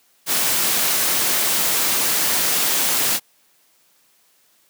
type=noise; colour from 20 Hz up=white; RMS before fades=-19 dBFS; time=0.26-3.2 s; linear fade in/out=50 ms; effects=white hiss -59 dBFS RMS until 4.69 s + high-pass 150 Hz 12 dB/octave